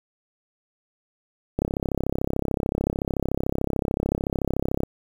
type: click train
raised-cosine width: 2 ms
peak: -10 dBFS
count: 110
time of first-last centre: 1.59-4.834 s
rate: 33.6 Hz
effects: 7-bit